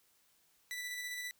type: tone with tremolo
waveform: sawtooth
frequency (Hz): 1975.5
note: B6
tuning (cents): 0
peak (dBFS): -35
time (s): 0.71-1.31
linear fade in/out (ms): 0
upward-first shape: square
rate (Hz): 15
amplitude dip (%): 25
effects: white hiss -71 dBFS RMS until 1.39 s